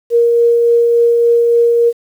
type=tone with tremolo; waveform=sine; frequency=470 Hz; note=A#4; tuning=14 cents sharp; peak=-6 dBFS; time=0.1-1.93 s; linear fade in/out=50 ms; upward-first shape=triangle; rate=3.5 Hz; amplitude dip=25%; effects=7-bit